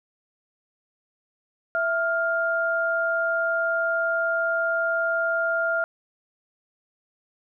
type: tone pair together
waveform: sine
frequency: 662 / 1402.7 Hz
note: E5 / F6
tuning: +7 / +7 cents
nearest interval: octave + minor second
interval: 1300 cents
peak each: -25 / -23 dBFS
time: 1.75-5.84 s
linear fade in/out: 0 ms
effects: none